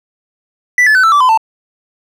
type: tone with pitch steps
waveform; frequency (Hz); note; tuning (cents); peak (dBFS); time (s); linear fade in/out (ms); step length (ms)
triangle; 1975.5 / 1729.7 / 1514.5 / 1326.1 / 1161.1 / 1016.7 / 890.2; B6 / A6 / F#6 / E6 / D6 / B5 / A5; 0 / -30 / +40 / +10 / -20 / +50 / +20; -4; 0.78-1.375; 2; 85
effects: none